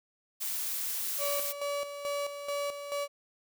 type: noise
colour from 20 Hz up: blue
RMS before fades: -34 dBFS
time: 0.4-1.53 s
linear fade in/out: 20 ms
type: tone with tremolo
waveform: 35% pulse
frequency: 572 Hz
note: D5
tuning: 46 cents flat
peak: -29 dBFS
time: 1.18-3.08 s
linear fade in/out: 50 ms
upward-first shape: square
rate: 2.3 Hz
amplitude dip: 60%
effects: none